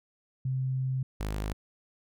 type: tone pair in turn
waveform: sine / sawtooth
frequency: 130.81 / 51.91 Hz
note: C3 / G#1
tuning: 0 / 0 cents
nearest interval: octave + major third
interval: 1600 cents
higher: first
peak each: -27 dBFS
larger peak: neither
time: 0.45-1.03 / 1.2-1.53 s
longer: first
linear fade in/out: 5 ms
effects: none